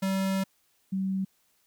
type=tone pair in turn; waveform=square / sine; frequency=192.3 / 191.35 Hz; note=G3 / G3; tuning=-33 / -42 cents; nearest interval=unison; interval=9 cents; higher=first; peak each=-26 / -26 dBFS; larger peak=neither; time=0.02-0.44 / 0.92-1.25 s; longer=first; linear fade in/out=10 ms; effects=white hiss -69 dBFS RMS until 1.66 s